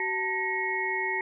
sine tone cluster, 378.8 / 891 / 1891 / 2185 Hz, F#4 / A5 / A#6 / C#7, +41 / +22 / +24 / -26 cents, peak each -34 / -33 / -30 / -32 dBFS, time 0-1.21 s, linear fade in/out 2 ms, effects none

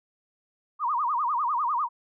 sine tone with vibrato, 1078 Hz, C#6, 49 cents flat, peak -23 dBFS, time 0.79-1.89 s, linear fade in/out 50 ms, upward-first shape sine, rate 10 Hz, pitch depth 260 cents each way, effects none

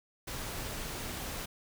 pink noise, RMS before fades -39 dBFS, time 0.27-1.46 s, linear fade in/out 10 ms, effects none

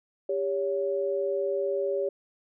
sine tone pair together, 397.7 / 562.4 Hz, G4 / C#5, +25 / +25 cents, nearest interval tritone, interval 600 cents, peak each -28 dBFS, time 0.29-2.09 s, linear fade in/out 5 ms, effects none

